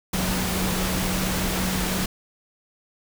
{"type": "tone in noise", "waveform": "sine", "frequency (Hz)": 185, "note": "F#3", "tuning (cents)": 0, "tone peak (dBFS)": -27, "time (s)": [0.13, 2.06], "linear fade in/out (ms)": 5, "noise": "pink", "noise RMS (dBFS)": -26, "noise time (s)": [0.13, 2.06], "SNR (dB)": -4, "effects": []}